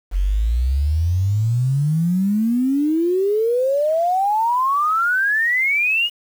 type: exponential sweep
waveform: sine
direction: up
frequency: 43.45 to 2930 Hz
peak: -15 dBFS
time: 0.11-6.1 s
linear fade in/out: 50 ms
effects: 7-bit